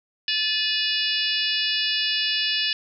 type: harmonic tone with a mistuned harmonic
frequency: 580 Hz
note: D5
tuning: 22 cents flat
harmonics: 3 / 4 / 5 / 6 / 7 / 8 / 9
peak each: -31 / -31 / -26 / -29 / -30 / -30 / -29 dBFS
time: 0.28-2.73 s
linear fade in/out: 2 ms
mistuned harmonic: 4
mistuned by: +130 cents
effects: none